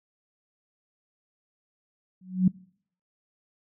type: tone with exponential growth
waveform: sine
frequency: 185 Hz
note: F#3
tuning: in tune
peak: -13 dBFS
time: 2.21-2.48 s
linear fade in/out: 5 ms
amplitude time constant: 58 ms
effects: noise-tail reverb RT60 0.6 s tail -24 dB re dry